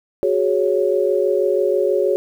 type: chord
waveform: sine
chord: F# suspended second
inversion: none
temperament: just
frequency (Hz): 370 / 416.2 / 555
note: F#4 / G#4 / C#5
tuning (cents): 0 / +4 / +2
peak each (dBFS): -19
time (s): 0.23-2.16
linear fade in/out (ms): 0
effects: 8-bit